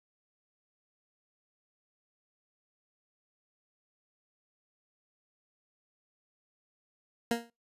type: tone with exponential decay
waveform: 20% pulse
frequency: 233.8 Hz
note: A#3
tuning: 5 cents sharp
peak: -19 dBFS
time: 7.31-7.5 s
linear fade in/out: 2 ms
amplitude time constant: 41 ms
effects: noise-tail reverb RT60 0.2 s tail -23 dB re dry + resampled to 32000 Hz